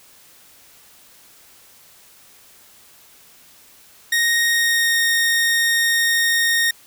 sawtooth tone with pitch glide, 1864.7 to 1852.9 Hz, A#6 to A#6, 0 to -11 cents, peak -12 dBFS, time 4.12-6.71 s, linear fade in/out 5 ms, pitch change -11 cents, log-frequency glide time 4.46-4.99 s, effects white hiss -49 dBFS RMS until 6.86 s

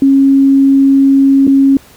sine tone with dropouts, 273 Hz, C#4, 26 cents flat, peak -4 dBFS, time 0.02-1.77 s, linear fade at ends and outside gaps 2 ms, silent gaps 1.469-1.476 s, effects pink hiss -41 dBFS RMS until 1.96 s

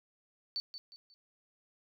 sine tone with echo, 4508 Hz, C#8, 28 cents sharp, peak -33 dBFS, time 0.56-0.6 s, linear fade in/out 0 ms, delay 180 ms, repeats 3, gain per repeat -9 dB, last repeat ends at 1.14 s, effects none

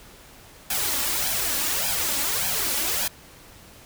white noise with flanger, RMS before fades -25 dBFS, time 0.7-3.08 s, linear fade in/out 5 ms, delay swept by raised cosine 1.2 to 3.6 ms, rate 1.7 Hz, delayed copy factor +0.7, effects pink hiss -48 dBFS RMS until 3.85 s

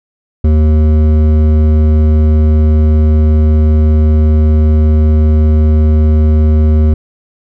triangle tone with hard clipping, 77.1 Hz, D#2, 15 cents flat, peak -7 dBFS, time 0.44-6.94 s, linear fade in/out 5 ms, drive 15 dB, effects none

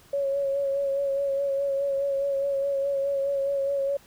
sine tone with vibrato, 554.4 Hz, C#5, in tune, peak -23 dBFS, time 0.13-3.97 s, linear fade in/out 5 ms, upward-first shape sine, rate 4.8 Hz, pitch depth 27 cents each way, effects pink hiss -55 dBFS RMS until 4.06 s

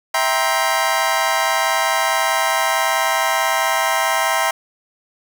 25% pulse chord, C dominant seventh, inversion first, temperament just, 654.1 / 784.9 / 941.9 / 1046.5 Hz, E5 / G5 / Bb5 / C6, -14 / +2 / +18 / 0 cents, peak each -18 dBFS, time 0.14-4.51 s, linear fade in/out 5 ms, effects none

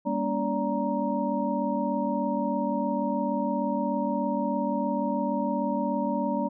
sine tone cluster, 201.8 / 238.8 / 285.3 / 578 / 936 Hz, G#3 / A#3 / C#4 / D5 / A#5, -49 / +42 / +50 / -28 / +7 cents, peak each -31 dBFS, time 0.05-6.49 s, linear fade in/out 20 ms, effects none

